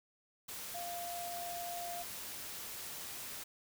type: tone in noise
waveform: sine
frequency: 697 Hz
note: F5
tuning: 4 cents flat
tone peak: -41 dBFS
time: 0.74-2.03 s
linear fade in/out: 10 ms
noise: white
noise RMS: -45 dBFS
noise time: 0.48-3.44 s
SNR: +1 dB
effects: none